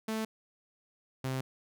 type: tone pair in turn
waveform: sawtooth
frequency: 220 / 131.14 Hz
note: A3 / C3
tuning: 0 / +4 cents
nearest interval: major sixth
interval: 896 cents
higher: first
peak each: -28 dBFS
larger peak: neither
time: 0.08-0.25 / 1.24-1.41 s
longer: neither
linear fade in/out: 5 ms
effects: none